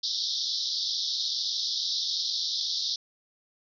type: band-pass noise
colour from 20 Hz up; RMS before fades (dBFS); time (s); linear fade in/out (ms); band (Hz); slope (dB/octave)
pink; -30; 0.03-2.96; 5; 3500 to 5600; 96
effects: none